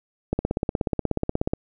click train, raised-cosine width 2 ms, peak -9 dBFS, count 21, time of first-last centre 0.33-1.535 s, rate 16.6 Hz, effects none

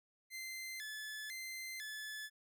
sawtooth tone with vibrato, 1893 Hz, A#6, 26 cents sharp, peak -40 dBFS, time 0.3-2.3 s, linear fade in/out 50 ms, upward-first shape square, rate 1 Hz, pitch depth 160 cents each way, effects none

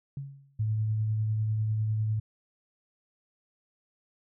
sine tone with exponential decay, 138.6 Hz, C#3, in tune, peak -31 dBFS, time 0.17-0.63 s, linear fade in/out 2 ms, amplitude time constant 100 ms
sine tone with tremolo, 108.6 Hz, A2, 22 cents flat, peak -24 dBFS, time 0.59-2.2 s, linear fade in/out 10 ms, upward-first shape triangle, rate 10 Hz, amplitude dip 25%
effects none

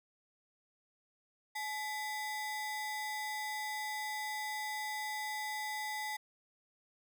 45% pulse ring-modulated tone, 1424 Hz, F6, 33 cents sharp, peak -34 dBFS, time 1.55-6.17 s, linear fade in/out 10 ms, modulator 572 Hz, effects none

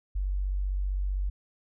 sine tone, 47.74 Hz, G1, 45 cents flat, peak -26 dBFS, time 0.15-1.3 s, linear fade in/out 10 ms, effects none

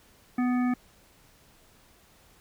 harmonic tone, 248.3 Hz, B3, 9 cents sharp, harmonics 1 / 3 / 5 / 7 / 9, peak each -23 / -36 / -38 / -42 / -43 dBFS, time 0.38-0.74 s, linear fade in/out 5 ms, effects pink hiss -59 dBFS RMS until 2.4 s

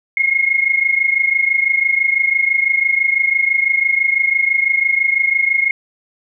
sine tone pair together, 2149 / 2175 Hz, C7 / C#7, +46 / -33 cents, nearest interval unison, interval 21 cents, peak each -14 / -17 dBFS, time 0.17-5.71 s, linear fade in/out 2 ms, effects none

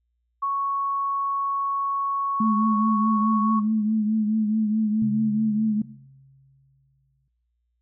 sine tone, 1108.7 Hz, C#6, in tune, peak -22 dBFS, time 0.42-3.6 s, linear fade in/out 10 ms
sine tone with vibrato, 215.4 Hz, A3, 37 cents flat, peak -19 dBFS, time 2.4-5.82 s, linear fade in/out 5 ms, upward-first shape triangle, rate 4.7 Hz, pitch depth 49 cents each way
sine tone with exponential decay, 135.5 Hz, C#3, 39 cents flat, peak -28 dBFS, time 5.02-7.28 s, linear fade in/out 2 ms, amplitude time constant 490 ms
effects noise-tail reverb RT60 0.6 s tail -17 dB re dry + added 59 Hz sine -70 dBFS peak until 7.81 s

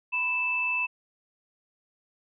sine tone pair together, 987.8 / 2637 Hz, B5 / E7, 0 / 0 cents, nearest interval octave + perfect fourth, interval 1700 cents, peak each -34 / -25 dBFS, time 0.12-0.87 s, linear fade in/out 20 ms, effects none

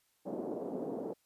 pink band-pass noise, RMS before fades -39 dBFS, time 0.25-1.14 s, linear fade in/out 20 ms, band 230 to 610 Hz, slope 24 dB/octave, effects white hiss -74 dBFS RMS until 1.25 s + resampled to 32000 Hz

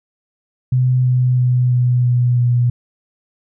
sine tone with pitch steps, 127.1 / 126 / 124.92 / 123.84 / 122.77 / 121.71 Hz, C3 / B2 / B2 / B2 / B2 / B2, -50 / +35 / +20 / +5 / -10 / -25 cents, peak -11 dBFS, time 0.72-2.7 s, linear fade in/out 5 ms, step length 330 ms, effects none

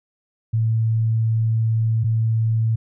sine tone pair in turn, 112.2 / 112.2 Hz, A2 / A2, +34 / +34 cents, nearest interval unison, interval 0 cents, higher neither, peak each -16 dBFS, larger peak neither, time 0.53-2.04 / 2.04-2.76 s, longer first, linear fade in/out 10 ms, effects none

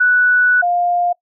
sine tone pair in turn, 1480 / 704.1 Hz, F#6 / F5, 0 / +14 cents, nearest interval octave + minor second, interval 1286 cents, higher first, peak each -9 / -13 dBFS, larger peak first, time 0-0.62 / 0.62-1.13 s, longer first, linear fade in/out 10 ms, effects noise-tail reverb RT60 0.1 s tail -23 dB re dry

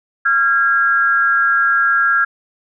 sine tone pair together, 1377 / 1637.5 Hz, F6 / G#6, -25 / -25 cents, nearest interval minor third, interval 300 cents, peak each -14 dBFS, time 0.25-2.25 s, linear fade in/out 10 ms, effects none

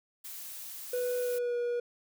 blue noise, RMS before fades -43 dBFS, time 0.24-1.39 s, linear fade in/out 10 ms
triangle tone with pitch glide, 493.9 to 480.9 Hz, B4 to B4, 0 to -46 cents, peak -27 dBFS, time 0.93-1.8 s, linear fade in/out 5 ms, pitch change -46 cents, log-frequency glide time 1.2-1.56 s
effects none

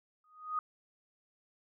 sine tone with exponential growth, 1244.5 Hz, D#6, in tune, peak -28 dBFS, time 0.24-0.59 s, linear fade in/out 2 ms, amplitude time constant 74 ms, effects none

